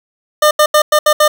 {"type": "tone bursts at uneven times", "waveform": "25% pulse", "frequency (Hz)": 604, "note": "D5", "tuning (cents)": 48, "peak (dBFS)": -3, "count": 6, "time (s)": [[0.42, 0.51], [0.59, 0.66], [0.74, 0.82], [0.92, 0.99], [1.06, 1.13], [1.2, 1.28]], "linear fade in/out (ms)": 5, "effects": ["7-bit"]}